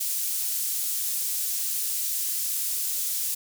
pink high-pass noise, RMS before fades -28 dBFS, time 0-3.35 s, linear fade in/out 10 ms, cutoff 8200 Hz, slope 12 dB/octave, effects none

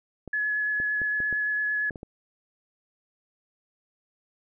clicks, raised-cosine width 2 ms, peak -25 dBFS, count 8, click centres 0.277 / 0.801 / 1.017 / 1.203 / 1.327 / 1.908 / 1.958 / 2.031 s
sine tone with vibrato, 1700 Hz, G#6, 40 cents sharp, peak -24 dBFS, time 0.33-1.9 s, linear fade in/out 5 ms, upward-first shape triangle, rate 8.8 Hz, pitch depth 12 cents each way
effects none

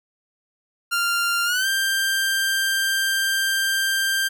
sawtooth tone with pitch glide, 1392 to 1580.6 Hz, F6 to G6, -6 to +14 cents, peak -16 dBFS, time 0.91-4.29 s, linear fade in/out 20 ms, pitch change +220 cents, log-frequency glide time 1.45-1.67 s, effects none

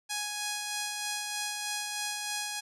5% pulse tone with tremolo, 832 Hz, G#5, 3 cents sharp, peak -19 dBFS, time 0.09-2.61 s, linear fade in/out 20 ms, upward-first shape sine, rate 3.2 Hz, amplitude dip 30%, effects low-pass 11000 Hz 12 dB/octave

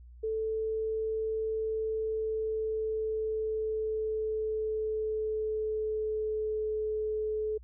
sine tone with pitch glide, 440 to 430.7 Hz, A4 to A4, 0 to -37 cents, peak -29 dBFS, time 0.23-7.58 s, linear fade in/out 10 ms, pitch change -37 cents, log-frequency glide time 1.51-6.89 s, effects added 60 Hz sine -48 dBFS peak until 7.63 s

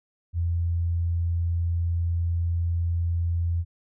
sine tone, 85.1 Hz, F2, 44 cents flat, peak -22 dBFS, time 0.33-3.65 s, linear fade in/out 50 ms, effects none

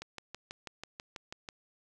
click train, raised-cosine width 0.2 ms, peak -24 dBFS, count 10, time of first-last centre 0.02-1.488 s, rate 6.13 Hz, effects none

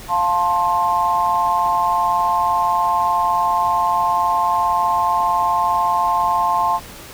sine chord, F major, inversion none, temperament equal with one note detuned, 698.5 / 880 / 1058.1 Hz, F5 / A5 / C6, 0 / 0 / +19 cents, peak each -22 / -18 / -18 dBFS, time 0.08-6.8 s, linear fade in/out 50 ms, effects pink hiss -37 dBFS RMS until 7.13 s

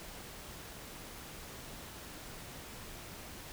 silence, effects pink hiss -48 dBFS RMS until 3.52 s

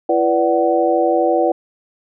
sine tone cluster, 337.1 / 491.9 / 584 / 749 Hz, E4 / B4 / D5 / F#5, +39 / -7 / -10 / +21 cents, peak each -18 dBFS, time 0.09-1.52 s, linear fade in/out 5 ms, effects none

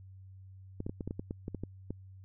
clicks, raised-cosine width 3 ms, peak -24 dBFS, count 12, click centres 0.804 / 0.865 / 0.895 / 1.008 / 1.076 / 1.109 / 1.195 / 1.309 / 1.481 / 1.547 / 1.636 / 1.906 s, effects added 95 Hz sine -49 dBFS peak until 2.24 s

